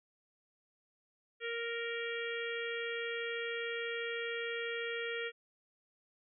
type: harmonic tone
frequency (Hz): 466.2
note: A#4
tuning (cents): 0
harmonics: 1 / 3 / 4 / 5 / 6 / 7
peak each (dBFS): -39 / -44 / -42 / -44 / -48 / -47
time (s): 1.4-5.32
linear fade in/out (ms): 50
effects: none